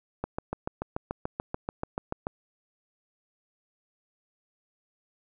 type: click train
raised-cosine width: 1 ms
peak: -16 dBFS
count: 15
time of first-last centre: 0.24-2.269 s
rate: 6.9 Hz
effects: none